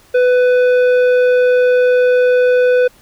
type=tone with tanh clipping; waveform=sine; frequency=498.4 Hz; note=B4; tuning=16 cents sharp; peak=-10 dBFS; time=0.14-2.88 s; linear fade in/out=10 ms; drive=10 dB; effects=pink hiss -48 dBFS RMS until 3.01 s